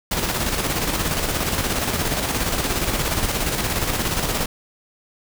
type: noise with tremolo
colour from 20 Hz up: pink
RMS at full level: -21 dBFS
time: 0.11-4.46 s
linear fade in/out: 5 ms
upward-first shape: square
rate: 17 Hz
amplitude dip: 40%
effects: none